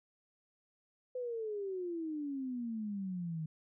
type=exponential sweep; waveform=sine; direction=down; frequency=510 to 154.7 Hz; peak=-36 dBFS; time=1.15-3.46 s; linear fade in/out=5 ms; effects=none